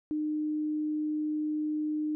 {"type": "tone", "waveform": "sine", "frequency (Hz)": 304.5, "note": "D#4", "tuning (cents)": -37, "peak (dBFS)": -28, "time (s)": [0.11, 2.15], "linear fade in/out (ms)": 0, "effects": []}